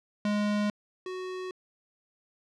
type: tone pair in turn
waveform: square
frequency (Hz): 207.7 / 370.1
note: G#3 / F#4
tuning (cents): 0 / 0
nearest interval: minor seventh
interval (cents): 1000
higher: second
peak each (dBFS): -26 / -35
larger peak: first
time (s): 0.25-0.7 / 1.06-1.51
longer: neither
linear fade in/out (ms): 2
effects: low-pass 5000 Hz 12 dB/octave